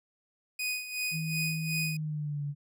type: tone with tremolo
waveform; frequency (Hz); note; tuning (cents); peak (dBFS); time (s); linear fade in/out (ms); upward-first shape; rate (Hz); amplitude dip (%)
sawtooth; 2489; D#7; 0; -26; 0.59-1.97; 5; sine; 2.7; 70
type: tone with pitch glide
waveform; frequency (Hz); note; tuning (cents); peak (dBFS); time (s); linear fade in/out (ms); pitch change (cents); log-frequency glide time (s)
sine; 160 to 144.2; D#3 to D3; +49 to -31; -31; 1.11-2.55; 50; -180; 1.81-2.43
effects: none